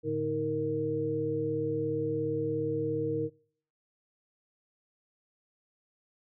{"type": "tone cluster", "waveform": "sine", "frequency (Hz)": [110.1, 147.2, 315.2, 464.3], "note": ["A2", "D3", "D#4", "A#4"], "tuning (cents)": [2, 4, 23, -7], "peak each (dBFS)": [-38, -38, -34, -30], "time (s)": [0.03, 3.3], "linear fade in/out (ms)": 50, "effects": ["noise-tail reverb RT60 0.6 s tail -25 dB re dry"]}